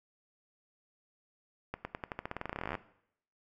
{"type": "accelerating click train", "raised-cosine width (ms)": 0.5, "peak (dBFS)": -21, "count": 25, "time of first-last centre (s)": [1.74, 2.752], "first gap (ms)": 110, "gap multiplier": 0.9, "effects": ["noise-tail reverb RT60 0.7 s tail -17 dB re dry"]}